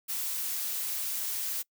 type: noise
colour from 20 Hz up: blue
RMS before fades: -33 dBFS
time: 0.08-1.63 s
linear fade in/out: 20 ms
effects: noise-tail reverb RT60 0.1 s tail -25 dB re dry